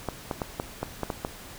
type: clicks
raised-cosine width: 1 ms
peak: -14 dBFS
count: 8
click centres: 0.087 / 0.312 / 0.418 / 0.599 / 0.83 / 1.033 / 1.102 / 1.249 s
effects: pink hiss -44 dBFS RMS until 1.58 s